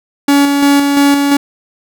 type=tone with tremolo; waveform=45% pulse; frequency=282.9 Hz; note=C#4; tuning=35 cents sharp; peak=-6 dBFS; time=0.28-1.37 s; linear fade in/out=5 ms; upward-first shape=square; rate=2.9 Hz; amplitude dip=35%; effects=none